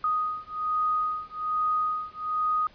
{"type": "beating tone pair", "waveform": "sine", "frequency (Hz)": [1244.5, 1245.7], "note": ["D#6", "D#6"], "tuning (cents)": [0, 2], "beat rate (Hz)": 1.2, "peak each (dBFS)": -28, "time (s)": [0.04, 2.67], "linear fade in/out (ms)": 2, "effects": ["pink hiss -55 dBFS RMS until 2.74 s", "resampled to 11025 Hz"]}